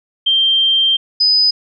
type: tone pair in turn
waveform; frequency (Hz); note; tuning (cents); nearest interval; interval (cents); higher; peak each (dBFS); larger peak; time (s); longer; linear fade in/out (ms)
sine; 3160 / 5001; G7 / D#8; +13 / +8; minor sixth; 795; second; -10 / -9; second; 0.26-0.97 / 1.2-1.51; first; 10
effects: none